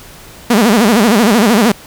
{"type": "tone with vibrato", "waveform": "sawtooth", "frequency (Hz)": 220, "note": "A3", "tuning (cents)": 0, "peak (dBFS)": -3, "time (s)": [0.5, 1.72], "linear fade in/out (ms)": 5, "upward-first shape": "sine", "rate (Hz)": 13, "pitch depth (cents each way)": 200, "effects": ["pink hiss -36 dBFS RMS until 1.86 s"]}